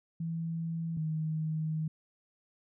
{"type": "tone pair in turn", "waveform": "sine", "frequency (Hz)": [164.81, 157.09], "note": ["E3", "D#3"], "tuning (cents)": [0, 17], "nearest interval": "minor second", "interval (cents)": 83, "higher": "first", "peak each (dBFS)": [-32, -30], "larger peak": "second", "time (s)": [[0.2, 0.97], [0.97, 1.88]], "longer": "second", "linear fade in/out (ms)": 5, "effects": []}